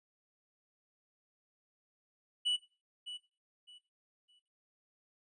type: tone with echo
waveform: triangle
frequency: 2954 Hz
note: F#7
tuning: 3 cents flat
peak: -27 dBFS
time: 2.45-2.57 s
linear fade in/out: 20 ms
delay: 610 ms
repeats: 3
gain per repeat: -12 dB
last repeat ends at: 4.4 s
effects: noise-tail reverb RT60 0.3 s tail -17 dB re dry + resampled to 24000 Hz